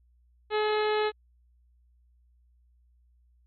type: harmonic tone with a mistuned harmonic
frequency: 425.7 Hz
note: G#4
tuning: 43 cents sharp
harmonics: 1 / 2 / 3 / 4 / 5 / 6 / 7 / 8 / 9 / 10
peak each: -25 / -31 / -35 / -37 / -39 / -41 / -42 / -43 / -44 / -45 dBFS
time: 0.5-1.12 s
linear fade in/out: 50 ms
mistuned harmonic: 10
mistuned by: -47 cents
effects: added 60 Hz sine -60 dBFS peak until 3.46 s + MP3 32 kbps